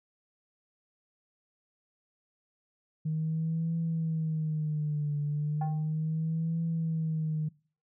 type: tone with vibrato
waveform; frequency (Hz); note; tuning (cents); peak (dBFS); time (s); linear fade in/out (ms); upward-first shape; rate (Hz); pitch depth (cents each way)
sine; 155.56; D#3; 0; -27; 3.05-7.49; 10; triangle; 0.35; 110
type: tone with exponential decay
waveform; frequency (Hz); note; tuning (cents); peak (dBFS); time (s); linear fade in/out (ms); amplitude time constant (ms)
sine; 784; G5; 0; -29; 5.61-5.93; 5; 69
effects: noise-tail reverb RT60 0.4 s tail -23 dB re dry + tanh soft clip ceiling -23 dBFS